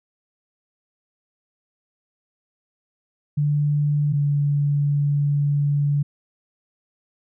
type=tone pair in turn; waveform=sine; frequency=146.83 / 144.14 Hz; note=D3 / D3; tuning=0 / -32 cents; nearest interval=unison; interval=32 cents; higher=first; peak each=-17 dBFS; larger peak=neither; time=3.37-4.13 / 4.13-6.03 s; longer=second; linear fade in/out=10 ms; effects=none